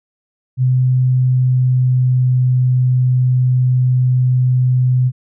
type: tone with pitch glide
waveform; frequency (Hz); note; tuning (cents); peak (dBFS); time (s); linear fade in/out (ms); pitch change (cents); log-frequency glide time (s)
sine; 127.8 to 126.77; C3 to B2; -40 to +46; -10; 0.57-5.12; 50; -14; 1.08-2.4
effects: none